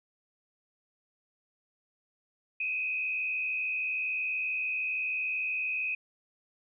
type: tone with frequency modulation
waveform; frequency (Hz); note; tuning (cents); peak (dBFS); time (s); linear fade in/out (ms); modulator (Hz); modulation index
sine; 2526; D#7; +26; -29; 2.6-5.95; 5; 73.1; 1
effects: none